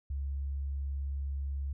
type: tone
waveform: sine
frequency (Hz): 69.3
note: C#2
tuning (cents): 0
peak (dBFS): -32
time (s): 0.1-1.73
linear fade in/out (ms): 5
effects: none